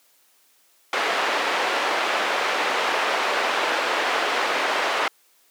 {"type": "band-pass noise", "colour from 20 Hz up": "pink", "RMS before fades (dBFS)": -23, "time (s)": [0.93, 5.08], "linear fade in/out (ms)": 2, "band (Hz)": [530, 2800], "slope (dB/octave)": 12, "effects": ["white hiss -60 dBFS RMS until 5.5 s", "high-pass 300 Hz 12 dB/octave"]}